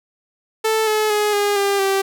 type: tone with pitch steps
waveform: sawtooth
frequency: 440 / 429.5 / 419.2 / 409.1 / 399.3 / 389.7 Hz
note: A4 / A4 / G#4 / G#4 / G4 / G4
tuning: 0 / -42 / +16 / -26 / +32 / -10 cents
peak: -12 dBFS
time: 0.64-2.02 s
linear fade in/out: 10 ms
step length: 230 ms
effects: none